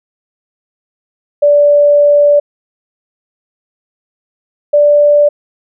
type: tone pair in turn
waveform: sine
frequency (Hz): 582 / 586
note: D5 / D5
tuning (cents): -16 / -4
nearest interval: unison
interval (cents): 12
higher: second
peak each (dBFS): -4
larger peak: neither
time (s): 1.42-2.4 / 4.73-5.29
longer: first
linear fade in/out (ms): 10
effects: none